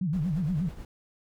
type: tone with vibrato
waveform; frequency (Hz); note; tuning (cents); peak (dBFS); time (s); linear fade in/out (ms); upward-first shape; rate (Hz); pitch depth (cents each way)
sine; 166.2; E3; +15; -25; 0.01-0.69; 5; sine; 8.4; 240
type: noise with tremolo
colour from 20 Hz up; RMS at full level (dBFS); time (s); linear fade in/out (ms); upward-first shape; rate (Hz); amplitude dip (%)
brown; -39; 0.13-0.85; 2; triangle; 9.2; 50
effects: none